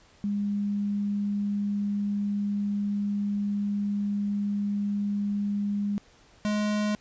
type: tone pair in turn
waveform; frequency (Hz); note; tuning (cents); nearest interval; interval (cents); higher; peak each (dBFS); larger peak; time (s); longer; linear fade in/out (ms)
sine / square; 203.6 / 209.7; G#3 / G#3; -34 / +17; minor second; 51; second; -25; neither; 0.24-5.98 / 6.45-6.95; first; 0
effects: pink hiss -58 dBFS RMS until 7 s + resampled to 16000 Hz